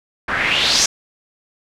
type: noise with low-pass filter sweep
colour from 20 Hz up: white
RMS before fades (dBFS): -17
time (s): 0.28-0.86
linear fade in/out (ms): 5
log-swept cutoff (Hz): 1400 to 6400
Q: 3.7
effects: none